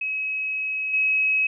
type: tone with level steps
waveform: sine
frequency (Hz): 2557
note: D#7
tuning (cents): +47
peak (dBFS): -24 / -18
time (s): 0.01-1.47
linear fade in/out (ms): 5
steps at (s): 0.93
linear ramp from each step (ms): 10
effects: none